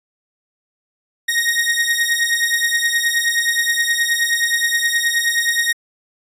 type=beating tone pair; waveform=sawtooth; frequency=1864.7 / 1874.2 Hz; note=A#6 / A#6; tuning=0 / +9 cents; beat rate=9.5 Hz; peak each=-15 dBFS; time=1.28-5.73 s; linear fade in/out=10 ms; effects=resampled to 32000 Hz